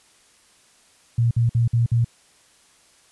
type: tone bursts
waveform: sine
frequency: 117.3 Hz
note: A#2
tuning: 11 cents sharp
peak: -15 dBFS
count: 5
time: 1.18-2.046 s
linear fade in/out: 5 ms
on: 130 ms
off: 54 ms
effects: white hiss -56 dBFS RMS until 3.11 s + resampled to 24000 Hz